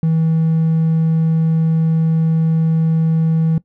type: tone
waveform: triangle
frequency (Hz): 161.5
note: E3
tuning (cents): -35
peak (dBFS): -9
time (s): 0.03-3.58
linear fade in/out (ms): 2
effects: noise-tail reverb RT60 0.1 s tail -20 dB re dry + tanh soft clip ceiling -6 dBFS